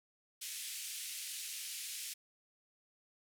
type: band-pass noise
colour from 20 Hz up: white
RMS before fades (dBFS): -44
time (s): 0.41-2.14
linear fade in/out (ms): 10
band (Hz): 2200 to 12000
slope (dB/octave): 24
effects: none